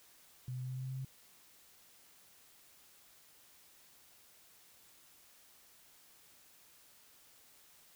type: tone with pitch steps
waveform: sine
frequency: 126.5 / 127.31 / 128.12 / 128.93 / 129.76 / 130.58 / 131.42 / 132.25 Hz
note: B2 / C3 / C3 / C3 / C3 / C3 / C3 / C3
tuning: +42 / -47 / -36 / -25 / -14 / -3 / +8 / +19 cents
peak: -38 dBFS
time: 0.48-1.048 s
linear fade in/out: 2 ms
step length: 71 ms
effects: white hiss -63 dBFS RMS until 7.95 s